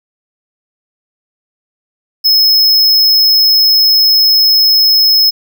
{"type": "tone", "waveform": "square", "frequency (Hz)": 5180, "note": "E8", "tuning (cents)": -31, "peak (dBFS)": -6, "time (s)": [2.24, 5.31], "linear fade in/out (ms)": 20, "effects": []}